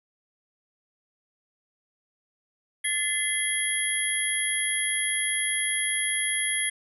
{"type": "tone cluster", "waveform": "sine", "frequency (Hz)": [1745, 2054, 3285, 10750], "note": ["A6", "C7", "G#7", "E9"], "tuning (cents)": [-15, -33, -20, 33], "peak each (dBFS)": [-34, -29, -32, -27], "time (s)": [2.84, 6.7], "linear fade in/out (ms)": 10, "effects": []}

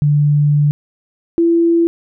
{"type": "tone pair in turn", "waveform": "sine", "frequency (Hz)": [146.83, 336.5], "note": ["D3", "E4"], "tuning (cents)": [0, 36], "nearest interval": "octave + major second", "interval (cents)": 1436, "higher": "second", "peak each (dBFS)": -9, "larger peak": "neither", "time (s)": [[0.02, 0.71], [1.38, 1.87]], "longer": "first", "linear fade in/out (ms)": 0, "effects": []}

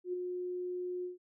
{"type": "tone with ADSR envelope", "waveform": "sine", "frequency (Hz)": 360, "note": "F#4", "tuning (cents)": -47, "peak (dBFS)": -31, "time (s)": [0.04, 1.18], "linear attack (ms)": 93, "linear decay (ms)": 10, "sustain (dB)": -4, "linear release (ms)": 140, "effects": []}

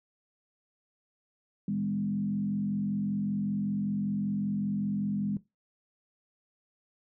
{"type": "tone with frequency modulation", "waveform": "sine", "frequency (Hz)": 202, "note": "G#3", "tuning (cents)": -48, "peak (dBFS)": -28, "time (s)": [1.68, 5.37], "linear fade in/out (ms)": 2, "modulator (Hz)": 45.2, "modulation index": 0.84, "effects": ["noise-tail reverb RT60 0.2 s tail -17 dB re dry"]}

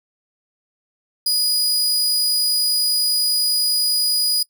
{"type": "tone", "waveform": "sawtooth", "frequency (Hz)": 4925, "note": "D#8", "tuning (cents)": -19, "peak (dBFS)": -13, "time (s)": [1.26, 4.43], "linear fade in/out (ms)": 5, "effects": ["noise-tail reverb RT60 0.1 s tail -21 dB re dry"]}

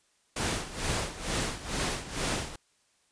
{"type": "noise with tremolo", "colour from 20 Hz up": "pink", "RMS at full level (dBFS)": -29, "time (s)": [0.36, 2.56], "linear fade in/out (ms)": 5, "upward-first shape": "sine", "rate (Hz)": 2.2, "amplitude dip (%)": 80, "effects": ["white hiss -69 dBFS RMS until 3.11 s", "resampled to 22050 Hz"]}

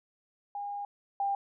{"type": "tone pair in turn", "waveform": "sine", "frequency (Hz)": [812, 796.7], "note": ["G#5", "G5"], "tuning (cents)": [-39, 28], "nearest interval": "unison", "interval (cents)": 33, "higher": "first", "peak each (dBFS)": [-34, -27], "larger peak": "second", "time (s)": [[0.55, 0.85], [1.2, 1.35]], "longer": "first", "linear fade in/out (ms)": 2, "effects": []}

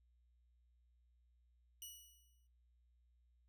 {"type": "tone with exponential decay", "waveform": "10% pulse", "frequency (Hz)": 2932, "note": "F#7", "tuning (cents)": -16, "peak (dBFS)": -39, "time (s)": [1.82, 2.47], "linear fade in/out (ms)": 1, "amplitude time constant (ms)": 140, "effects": ["noise-tail reverb RT60 0.5 s tail -22 dB re dry", "added 60 Hz sine -70 dBFS peak until 3.48 s"]}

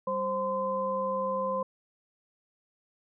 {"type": "tone cluster", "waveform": "sine", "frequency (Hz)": [194.9, 526, 1028], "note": ["G3", "C5", "C6"], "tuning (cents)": [-10, 9, -31], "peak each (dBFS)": [-38, -30, -31], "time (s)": [0.07, 1.63], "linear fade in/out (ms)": 5, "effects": []}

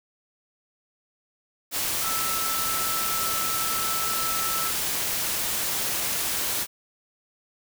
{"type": "tone in noise", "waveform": "sine", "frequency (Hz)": 1318.5, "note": "E6", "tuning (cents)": 0, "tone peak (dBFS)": -30, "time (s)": [2.01, 4.73], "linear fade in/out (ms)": 50, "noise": "white", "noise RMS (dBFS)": -27, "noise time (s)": [1.71, 6.67], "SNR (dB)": -6, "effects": []}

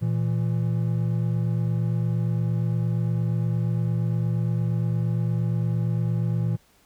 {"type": "tone pair together", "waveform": "triangle", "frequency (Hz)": [117.38, 166], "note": ["A#2", "E3"], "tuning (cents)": [12, 12], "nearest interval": "tritone", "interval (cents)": 600, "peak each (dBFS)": [-21, -24], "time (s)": [0.01, 6.57], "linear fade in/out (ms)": 20, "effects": ["pink hiss -60 dBFS RMS until 6.85 s"]}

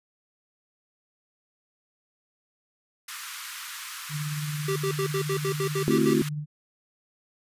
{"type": "high-pass noise", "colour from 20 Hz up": "pink", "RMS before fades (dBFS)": -38, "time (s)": [3.08, 6.29], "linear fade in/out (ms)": 5, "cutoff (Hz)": 1100, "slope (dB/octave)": 48}
{"type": "tone with tremolo", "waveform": "sine", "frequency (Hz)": 149.2, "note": "D3", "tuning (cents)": 28, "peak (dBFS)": -27, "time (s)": [4.09, 6.46], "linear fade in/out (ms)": 50, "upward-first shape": "triangle", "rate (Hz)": 18, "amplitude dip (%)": 40}
{"type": "tone bursts", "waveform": "square", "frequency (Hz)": 390.1, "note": "G4", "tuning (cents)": -8, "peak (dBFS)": -26, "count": 10, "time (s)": [4.68, 6.137], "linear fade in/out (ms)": 5, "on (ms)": 80, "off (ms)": 73}
{"type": "chord", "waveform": "sine", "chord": "F# half-diminished seventh", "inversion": "first", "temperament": "just", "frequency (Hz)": [222, 266.4, 333, 370], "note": ["A3", "C4", "E4", "F#4"], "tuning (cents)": [16, 31, 18, 0], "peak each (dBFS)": [-25, -26, -25, -26], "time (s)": [5.88, 6.22], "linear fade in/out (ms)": 0}
{"effects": ["resampled to 32000 Hz"]}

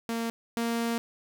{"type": "tone pair in turn", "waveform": "sawtooth", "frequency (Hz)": [230, 232.3], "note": ["A#3", "A#3"], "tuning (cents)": [-23, -6], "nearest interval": "unison", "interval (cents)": 17, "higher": "second", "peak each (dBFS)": [-25, -23], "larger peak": "second", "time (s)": [[0.09, 0.3], [0.57, 0.98]], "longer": "second", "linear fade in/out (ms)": 0, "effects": []}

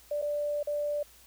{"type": "tone with dropouts", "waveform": "sine", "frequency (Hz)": 587.3, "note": "D5", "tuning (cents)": 0, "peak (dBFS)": -28, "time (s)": [0.11, 1.03], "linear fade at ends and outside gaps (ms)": 5, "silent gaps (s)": [[0.217, 0.223], [0.63, 0.671]], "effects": ["added 58 Hz sine -62 dBFS peak until 1.26 s", "white hiss -57 dBFS RMS until 1.26 s"]}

